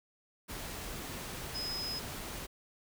sine tone in noise, 5080 Hz, D#8, 35 cents sharp, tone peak -36 dBFS, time 1.54-2 s, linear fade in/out 20 ms, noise pink, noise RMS -42 dBFS, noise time 0.48-2.47 s, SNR +3 dB, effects none

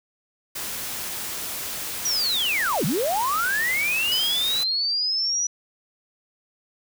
white noise, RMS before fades -31 dBFS, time 0.55-4.64 s, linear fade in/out 10 ms
sine linear two-way sweep, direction down then up, 5910 to 130 to 5910 Hz, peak -21 dBFS, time 2.05-5.47 s, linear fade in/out 5 ms, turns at 2.85 s
square tone with exponential decay, 5000 Hz, D#8, 8 cents sharp, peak -24 dBFS, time 4.12-4.91 s, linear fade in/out 0 ms, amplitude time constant 170 ms
effects none

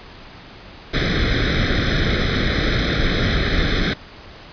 pink noise with comb filter, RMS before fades -18 dBFS, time 0.93-3.94 s, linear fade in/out 10 ms, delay 0.54 ms, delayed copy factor +1, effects pink hiss -40 dBFS RMS until 4.52 s + resampled to 11025 Hz

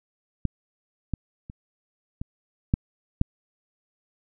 clicks, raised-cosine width 5 ms, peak -11 / -14 / -26 / -19 / -7 / -6 dBFS, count 6, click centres 0.453 / 1.137 / 1.499 / 2.215 / 2.739 / 3.214 s, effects none

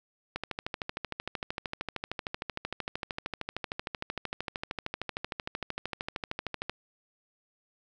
click train, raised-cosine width 0.3 ms, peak -17 dBFS, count 84, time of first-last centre 0.36-6.696 s, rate 13.1 Hz, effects none

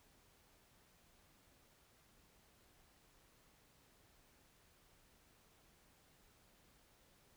silence, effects pink hiss -70 dBFS RMS until 7.36 s

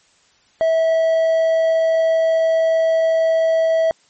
triangle tone, 650 Hz, E5, 24 cents flat, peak -11 dBFS, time 0.61-3.91 s, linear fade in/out 0 ms, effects white hiss -56 dBFS RMS until 4.09 s + MP3 32 kbps

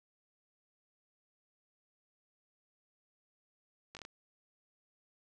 slowing click train, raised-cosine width 0.2 ms, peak -29 dBFS, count 5, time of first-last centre 3.95-4.051 s, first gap 18 ms, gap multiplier 1.23, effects none

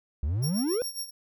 triangle exponential sweep, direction up, 65.41 to 518 Hz, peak -23 dBFS, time 0.23-0.82 s, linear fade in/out 0 ms
20% pulse tone with tremolo, 5560 Hz, F8, 9 cents flat, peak -25 dBFS, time 0.42-1.11 s, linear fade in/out 20 ms, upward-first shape sine, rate 7.3 Hz, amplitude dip 80%
effects none

